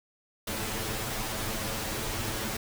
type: noise with comb filter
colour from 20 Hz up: pink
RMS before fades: -33 dBFS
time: 0.47-2.57 s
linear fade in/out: 5 ms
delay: 9.1 ms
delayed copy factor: +0.8
effects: none